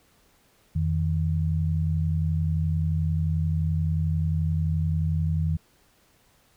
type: tone pair together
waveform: sine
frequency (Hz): 86.18 / 157.6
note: F2 / D#3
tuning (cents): -22 / +23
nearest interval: minor seventh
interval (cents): 1045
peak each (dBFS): -24 / -25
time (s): 0.75-5.57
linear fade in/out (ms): 10
effects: pink hiss -62 dBFS RMS until 6.56 s